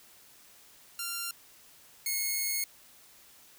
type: tone pair in turn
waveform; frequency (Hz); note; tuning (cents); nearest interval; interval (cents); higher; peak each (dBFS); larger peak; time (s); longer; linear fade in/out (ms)
5% pulse; 1385 / 2177; F6 / C#7; -15 / -32; minor sixth; 783; second; -22 / -19; second; 0.99-1.31 / 2.06-2.64; second; 2
effects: white hiss -57 dBFS RMS until 3.58 s